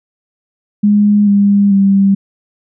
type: tone with pitch steps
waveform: sine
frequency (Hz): 206.7 / 201.5 / 196.46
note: G#3 / G3 / G3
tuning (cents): -8 / +48 / +4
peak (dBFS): -6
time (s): 0.83-2.15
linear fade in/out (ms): 10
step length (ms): 440
effects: none